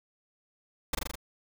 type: noise with echo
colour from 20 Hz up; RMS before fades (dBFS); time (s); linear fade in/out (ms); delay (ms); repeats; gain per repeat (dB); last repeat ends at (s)
pink; -27; 0.93-0.95; 5; 41; 5; -2; 1.155
effects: none